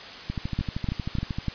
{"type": "two click trains", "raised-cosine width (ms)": 5, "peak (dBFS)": [-16, -13], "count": [15, 4], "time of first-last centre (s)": [[0.3, 1.385], [0.59, 1.483]], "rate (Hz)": [12.9, 3.36], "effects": ["white hiss -40 dBFS RMS until 1.54 s", "resampled to 11025 Hz"]}